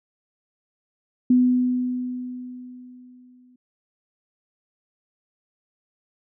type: tone with exponential decay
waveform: sine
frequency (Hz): 250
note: B3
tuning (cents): +21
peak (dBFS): -12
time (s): 1.3-3.56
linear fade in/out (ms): 5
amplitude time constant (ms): 490
effects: none